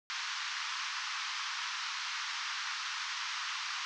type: band-pass noise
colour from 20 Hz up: pink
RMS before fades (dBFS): -38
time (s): 0.1-3.85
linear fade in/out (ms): 0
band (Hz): 1000 to 6100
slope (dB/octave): 48
effects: none